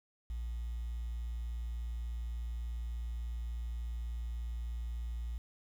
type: tone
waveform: sine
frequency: 58.27 Hz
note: A#1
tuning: in tune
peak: -34 dBFS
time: 0.3-5.38 s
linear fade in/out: 0 ms
effects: tanh soft clip ceiling -34 dBFS + 10-bit